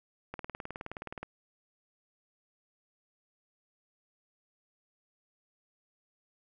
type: click train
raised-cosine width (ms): 0.5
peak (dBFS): -24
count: 18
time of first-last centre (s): 0.34-1.23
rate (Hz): 19.1
effects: none